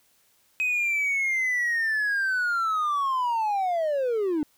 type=linear sweep; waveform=triangle; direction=down; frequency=2534 to 288.2 Hz; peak=-20 dBFS; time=0.6-4.43 s; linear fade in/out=0 ms; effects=tanh soft clip ceiling -17 dBFS + white hiss -64 dBFS RMS until 4.57 s